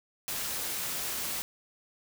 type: noise with amplitude modulation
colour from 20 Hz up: white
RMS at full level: -33 dBFS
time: 0.28-1.42 s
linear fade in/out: 0 ms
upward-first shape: sine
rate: 230 Hz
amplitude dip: 25%
effects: none